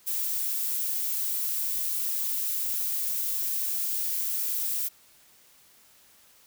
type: noise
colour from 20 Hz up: violet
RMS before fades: -29 dBFS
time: 0.06-4.89 s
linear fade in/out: 20 ms
effects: white hiss -58 dBFS RMS until 6.46 s